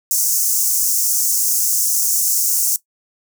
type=high-pass noise; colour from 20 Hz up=pink; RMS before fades=-17 dBFS; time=0.11-2.76 s; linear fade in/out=0 ms; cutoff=5800 Hz; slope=48 dB/octave; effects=noise-tail reverb RT60 0.1 s tail -18 dB re dry